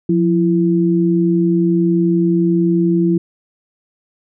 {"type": "tone pair together", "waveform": "sine", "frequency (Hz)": [176.34, 335], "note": ["F3", "E4"], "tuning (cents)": [17, 28], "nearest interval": "major seventh", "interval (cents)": 1111, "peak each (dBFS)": -14, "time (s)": [0.09, 3.18], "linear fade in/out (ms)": 5, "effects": []}